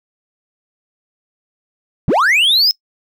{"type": "linear sweep", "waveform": "triangle", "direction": "up", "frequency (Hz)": [94.6, 5230], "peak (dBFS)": -8, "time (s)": [2.08, 2.71], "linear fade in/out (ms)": 0, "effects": ["noise-tail reverb RT60 0.1 s tail -23 dB re dry"]}